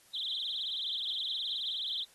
sine tone with vibrato, 3541 Hz, A7, 10 cents sharp, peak -33 dBFS, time 0.13-2.05 s, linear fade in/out 20 ms, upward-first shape triangle, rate 19 Hz, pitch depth 250 cents each way, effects white hiss -62 dBFS RMS until 2.14 s + AAC 32 kbps

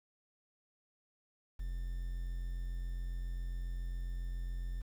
triangle tone with quantisation, 43.65 Hz, F1, in tune, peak -34 dBFS, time 1.59-4.82 s, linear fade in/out 10 ms, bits 10, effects none

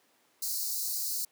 white high-pass noise, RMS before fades -33 dBFS, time 0.42-1.25 s, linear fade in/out 5 ms, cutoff 4100 Hz, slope 96 dB/octave, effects pink hiss -67 dBFS RMS until 1.31 s + high-pass 300 Hz 12 dB/octave

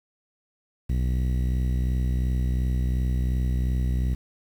sawtooth tone with low-pass filter, 62.8 Hz, B1, 30 cents sharp, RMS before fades -24 dBFS, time 0.89-4.15 s, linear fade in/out 10 ms, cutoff 200 Hz, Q 0.75, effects 8-bit

